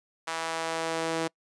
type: tone with high-pass filter sweep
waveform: sawtooth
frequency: 163.3 Hz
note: E3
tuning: 16 cents flat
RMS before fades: -31 dBFS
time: 0.27-1.28 s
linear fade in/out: 10 ms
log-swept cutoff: 950 to 370 Hz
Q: 1.2
effects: noise-tail reverb RT60 0.1 s tail -26 dB re dry + resampled to 22050 Hz